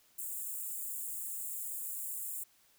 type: high-pass noise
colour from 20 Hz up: white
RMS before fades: -40 dBFS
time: 0.18-2.44 s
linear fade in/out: 10 ms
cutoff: 7100 Hz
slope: 96 dB/octave
effects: white hiss -67 dBFS RMS until 2.78 s